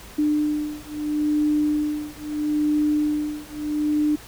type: beating tone pair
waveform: sine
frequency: 299.3 / 300.06 Hz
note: D4 / D4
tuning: +33 / +37 cents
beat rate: 0.76 Hz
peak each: -23 dBFS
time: 0.18-4.16 s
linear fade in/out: 10 ms
effects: added 50 Hz sine -50 dBFS peak until 4.27 s + pink hiss -43 dBFS RMS until 4.27 s